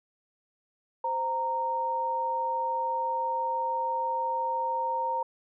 sine tone pair together, 520 / 926.5 Hz, C5 / A#5, -11 / -11 cents, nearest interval minor seventh, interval 1000 cents, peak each -34 / -27 dBFS, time 1.04-5.23 s, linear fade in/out 5 ms, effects none

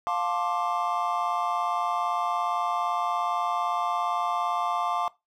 triangle chord, D minor seventh, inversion first, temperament just, 704.8 / 881 / 1057.2 / 1174.7 Hz, F5 / A5 / C6 / D6, +16 / +2 / +18 / 0 cents, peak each -28 / -30 / -29 / -28 dBFS, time 0.07-5.08 s, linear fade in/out 0 ms, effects noise-tail reverb RT60 0.2 s tail -19 dB re dry

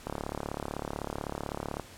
click train, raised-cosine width 1 ms, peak -19 dBFS, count 63, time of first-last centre 0.07-1.797 s, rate 35.9 Hz, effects pink hiss -50 dBFS RMS until 1.97 s + low-pass 12000 Hz 12 dB/octave

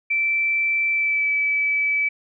sine tone with pitch glide, 2332 to 2300 Hz, D7 to D7, -13 to -37 cents, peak -18 dBFS, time 0.1-2.09 s, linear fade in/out 10 ms, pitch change -24 cents, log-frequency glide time 0.91-1.3 s, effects none

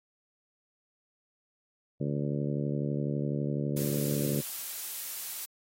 harmonic tone, 72 Hz, D2, 34 cents flat, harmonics 2 / 3 / 4 / 5 / 6 / 7 / 8, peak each -31 / -35 / -37 / -39 / -41 / -42 / -43 dBFS, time 2-4.41 s, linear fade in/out 10 ms
blue noise, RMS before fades -37 dBFS, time 3.76-5.46 s, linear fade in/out 10 ms
effects AAC 48 kbps

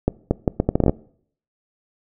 accelerating click train, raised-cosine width 2 ms, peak -3 dBFS, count 11, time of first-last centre 0.08-0.895 s, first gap 230 ms, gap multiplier 0.73, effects noise-tail reverb RT60 0.6 s tail -22 dB re dry

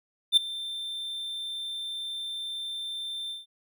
triangle tone with ADSR envelope, 3569 Hz, A7, 24 cents sharp, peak -12 dBFS, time 0.32-3.46 s, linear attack 48 ms, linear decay 10 ms, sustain -19 dB, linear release 160 ms, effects none

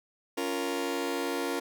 sawtooth chord, Bb minor, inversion first, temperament just, 279.7 / 349.6 / 466.2 Hz, Db4 / F4 / Bb4, +16 / +2 / 0 cents, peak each -30 dBFS, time 0.37-1.6 s, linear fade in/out 10 ms, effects none

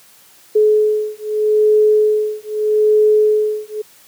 sine beating tone pair, 426.1 / 426.9 Hz, G#4 / G#4, +44 / +48 cents, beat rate 0.8 Hz, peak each -14 dBFS, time 0.55-3.82 s, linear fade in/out 10 ms, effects white hiss -47 dBFS RMS until 4.07 s + high-pass 100 Hz 12 dB/octave

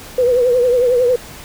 sine tone with vibrato, 493.9 Hz, B4, in tune, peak -10 dBFS, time 0.18-1.16 s, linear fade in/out 5 ms, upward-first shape triangle, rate 11 Hz, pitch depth 80 cents each way, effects pink hiss -35 dBFS RMS until 1.44 s

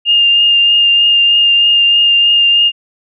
sine tone with vibrato, 2815 Hz, F7, 13 cents sharp, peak -6 dBFS, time 0.05-2.72 s, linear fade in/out 50 ms, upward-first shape triangle, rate 3.2 Hz, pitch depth 15 cents each way, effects none

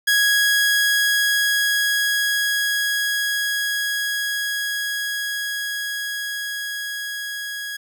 sawtooth tone with level ramp, 1659 Hz, G#6, 2 cents flat, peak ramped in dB -11 to -24 dBFS, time 0.07-7.77 s, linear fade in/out 10 ms, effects none

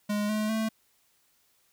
square tone with pitch steps, 207.7 / 214 / 220.6 Hz, G#3 / A3 / A3, 0 / -48 / +5 cents, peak -27 dBFS, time 0.09-0.69 s, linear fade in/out 10 ms, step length 200 ms, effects white hiss -68 dBFS RMS until 1.72 s

